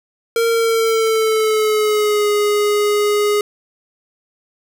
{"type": "tone with pitch glide", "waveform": "square", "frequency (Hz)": [460.7, 415.2], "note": ["A#4", "G#4"], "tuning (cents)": [-20, 0], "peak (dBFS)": -14, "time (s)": [0.36, 3.41], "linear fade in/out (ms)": 2, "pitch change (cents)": -180, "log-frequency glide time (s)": [0.48, 2.28], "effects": []}